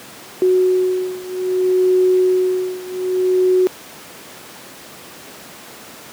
sine beating tone pair, 368.7 / 369.32 Hz, F#4 / F#4, -6 / -3 cents, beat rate 0.62 Hz, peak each -15 / -17 dBFS, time 0.42-3.67 s, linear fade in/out 0 ms, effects pink hiss -37 dBFS RMS until 6.12 s + high-pass 200 Hz 12 dB/octave

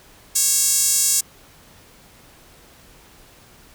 sawtooth tone with high-pass filter, 550 Hz, C#5, 14 cents flat, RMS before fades -18 dBFS, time 0.35-1.21 s, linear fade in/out 10 ms, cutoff 7300 Hz, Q 2.5, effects pink hiss -49 dBFS RMS until 3.74 s

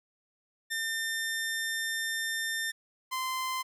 sawtooth tone pair in turn, 1800 / 1036.3 Hz, A6 / C6, +39 / -17 cents, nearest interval minor seventh, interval 956 cents, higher first, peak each -27 dBFS, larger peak neither, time 0.7-2.72 / 3.11-3.63 s, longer first, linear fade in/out 20 ms, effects none

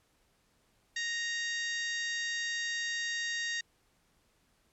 harmonic tone with a mistuned harmonic, 932.3 Hz, A#5, in tune, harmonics 2 / 3 / 4 / 5 / 6 / 7 / 8, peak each -34 / -44 / -40 / -44 / -46 / -45 / -49 dBFS, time 0.96-3.61 s, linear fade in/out 5 ms, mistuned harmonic 6, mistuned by +18 cents, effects pink hiss -71 dBFS RMS until 4.72 s + low-pass 12000 Hz 12 dB/octave

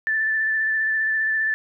sine tone with vibrato, 1760 Hz, A6, in tune, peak -19 dBFS, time 0.07-1.54 s, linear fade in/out 0 ms, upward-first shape square, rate 15 Hz, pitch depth 13 cents each way, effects none

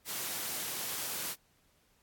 white high-pass noise, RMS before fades -37 dBFS, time 0.05-1.36 s, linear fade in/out 50 ms, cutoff 110 Hz, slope 12 dB/octave, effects pink hiss -70 dBFS RMS until 2.02 s + AAC 64 kbps

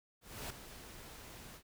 pink noise with ADSR envelope, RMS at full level -42 dBFS, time 0.21-1.63 s, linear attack 290 ms, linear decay 7 ms, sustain -10 dB, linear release 79 ms, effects none

